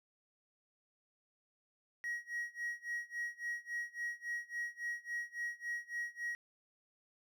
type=tone with tremolo; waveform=triangle; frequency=1900 Hz; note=A#6; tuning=33 cents sharp; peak=-33 dBFS; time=2.04-6.35 s; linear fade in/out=0 ms; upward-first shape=sine; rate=3.6 Hz; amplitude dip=95%; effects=tanh soft clip ceiling -30 dBFS